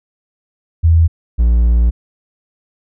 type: tone pair in turn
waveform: sine / triangle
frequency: 82.41 / 58.27 Hz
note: E2 / A#1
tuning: 0 / 0 cents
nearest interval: tritone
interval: 600 cents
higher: first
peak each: -6 dBFS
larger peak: neither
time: 0.83-1.08 / 1.38-1.91 s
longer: second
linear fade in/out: 20 ms
effects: none